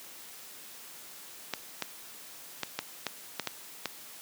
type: clicks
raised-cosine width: 0.2 ms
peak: -13 dBFS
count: 8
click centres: 1.537 / 1.823 / 2.633 / 2.79 / 3.067 / 3.397 / 3.473 / 3.857 s
effects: white hiss -48 dBFS RMS until 4.21 s + high-pass 150 Hz 12 dB/octave